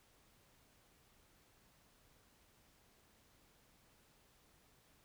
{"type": "silence", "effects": ["pink hiss -70 dBFS RMS until 5.04 s"]}